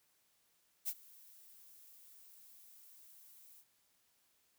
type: noise with ADSR envelope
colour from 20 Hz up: violet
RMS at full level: -36 dBFS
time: 0.85-3.65 s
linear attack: 33 ms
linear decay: 52 ms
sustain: -24 dB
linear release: 61 ms
effects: white hiss -75 dBFS RMS until 4.58 s